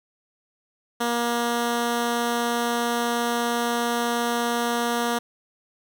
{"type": "tone", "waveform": "10% pulse", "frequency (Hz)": 237, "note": "A#3", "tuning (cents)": 29, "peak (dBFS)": -14, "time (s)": [1, 5.19], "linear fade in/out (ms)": 10, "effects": []}